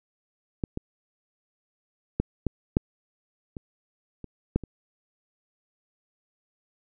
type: clicks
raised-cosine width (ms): 3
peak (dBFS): -14 / -17 / -10 / -12 / -6 / -23 / -25 / -9 / -24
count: 9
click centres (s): 0.638 / 0.774 / 2.2 / 2.467 / 2.769 / 3.568 / 4.243 / 4.56 / 4.637
effects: none